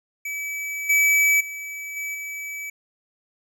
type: tone with level steps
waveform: square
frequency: 2294 Hz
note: D7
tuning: 41 cents flat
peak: -28 / -16 / -32 / -28 / -31 dBFS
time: 0.25-2.7 s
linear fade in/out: 5 ms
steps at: 0.89 / 1.4 / 1.96 / 2.14 s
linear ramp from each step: 10 ms
effects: none